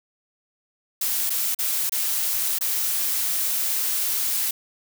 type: noise with dropouts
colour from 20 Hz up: blue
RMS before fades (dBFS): -24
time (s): 1.01-4.51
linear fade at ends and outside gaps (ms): 5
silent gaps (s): 1.297-1.302 / 1.548-1.588 / 1.895-1.92 / 2.587-2.609
effects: none